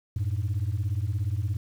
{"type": "beating tone pair", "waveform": "sine", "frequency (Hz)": [92.5, 109.5], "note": ["F#2", "A2"], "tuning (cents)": [0, -8], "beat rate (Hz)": 17, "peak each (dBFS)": -26, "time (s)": [0.16, 1.57], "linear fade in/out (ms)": 5, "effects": ["tanh soft clip ceiling -22 dBFS", "9-bit"]}